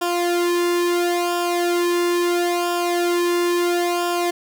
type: tone with flanger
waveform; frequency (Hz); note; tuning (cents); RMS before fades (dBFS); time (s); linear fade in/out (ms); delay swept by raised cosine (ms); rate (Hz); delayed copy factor
sawtooth; 349.2; F4; 0; -20; 0.01-4.31; 10; 0.48 to 1.58; 0.74; -0.8
effects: none